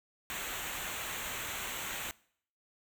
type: noise with comb filter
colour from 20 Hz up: pink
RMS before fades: -39 dBFS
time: 0.3-2.11 s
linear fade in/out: 0 ms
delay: 0.2 ms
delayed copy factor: -0.75
effects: noise-tail reverb RT60 0.6 s tail -22 dB re dry